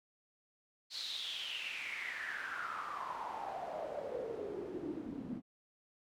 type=noise with band-pass filter sweep; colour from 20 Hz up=pink; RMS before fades=-42 dBFS; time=0.9-5.42 s; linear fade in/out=50 ms; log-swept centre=4400 to 220 Hz; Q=7.6; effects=none